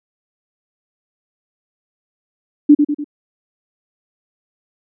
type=tone with echo; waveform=sine; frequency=293.7 Hz; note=D4; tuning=in tune; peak=-3 dBFS; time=2.69-2.75 s; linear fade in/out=10 ms; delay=98 ms; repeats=3; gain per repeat=-6 dB; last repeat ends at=3.044 s; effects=none